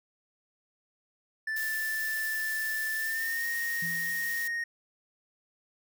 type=tone with pitch glide; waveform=triangle; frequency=1760 to 1861.4 Hz; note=A6 to A#6; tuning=0 to -3 cents; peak=-28 dBFS; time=1.47-4.64 s; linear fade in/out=5 ms; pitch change=+97 cents; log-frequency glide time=2.97-3.47 s
type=noise; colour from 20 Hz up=blue; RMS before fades=-39 dBFS; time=1.56-4.48 s; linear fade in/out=5 ms
type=tone with exponential decay; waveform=sine; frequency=167.3 Hz; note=E3; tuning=26 cents sharp; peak=-37 dBFS; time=3.82-4.61 s; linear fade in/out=5 ms; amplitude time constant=170 ms
effects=none